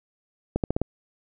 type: accelerating click train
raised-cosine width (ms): 2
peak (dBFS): -10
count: 5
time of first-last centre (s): 0.56-0.816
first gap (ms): 78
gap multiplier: 0.87
effects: none